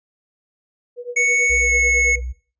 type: tone with tremolo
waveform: sine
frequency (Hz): 486.6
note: B4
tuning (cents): -26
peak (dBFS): -23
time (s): 0.96-2.21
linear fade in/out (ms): 50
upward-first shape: triangle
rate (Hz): 9.1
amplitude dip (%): 100
type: tone with pitch glide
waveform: square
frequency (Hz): 2217 to 2194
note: C#7 to C#7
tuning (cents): 0 to -18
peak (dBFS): -15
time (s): 1.16-2.16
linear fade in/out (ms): 10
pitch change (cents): -18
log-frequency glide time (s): 1.6-1.72
type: tone with vibrato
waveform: sine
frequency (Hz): 61.74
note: B1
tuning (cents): 0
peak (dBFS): -24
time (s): 1.49-2.33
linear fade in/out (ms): 20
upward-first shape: square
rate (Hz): 4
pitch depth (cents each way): 9
effects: noise-tail reverb RT60 0.4 s tail -20 dB re dry + resampled to 16000 Hz